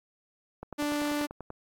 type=click train; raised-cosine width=1 ms; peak=-25 dBFS; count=10; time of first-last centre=0.63-1.504 s; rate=10.3 Hz
type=tone; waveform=sawtooth; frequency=293.7 Hz; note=D4; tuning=in tune; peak=-24 dBFS; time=0.78-1.27 s; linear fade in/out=20 ms
effects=AAC 64 kbps